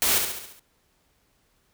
white noise with echo, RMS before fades -22 dBFS, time 0.02-0.18 s, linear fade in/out 0 ms, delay 69 ms, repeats 6, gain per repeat -5 dB, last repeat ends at 0.594 s, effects pink hiss -67 dBFS RMS until 1.73 s

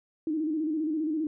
sine tone with vibrato, 311.1 Hz, D#4, in tune, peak -26 dBFS, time 0.27-1.27 s, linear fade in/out 2 ms, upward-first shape square, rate 15 Hz, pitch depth 63 cents each way, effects none

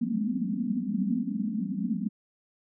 white band-pass noise, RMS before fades -29 dBFS, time 0.01-2.09 s, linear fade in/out 20 ms, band 180 to 260 Hz, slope 96 dB/octave, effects none

